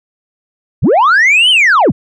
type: linear two-way sweep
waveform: sine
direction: up then down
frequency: 61.74 to 3136 to 61.74 Hz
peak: -3 dBFS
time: 0.82-1.92 s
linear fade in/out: 20 ms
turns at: 1.5 s
effects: tanh soft clip ceiling -4 dBFS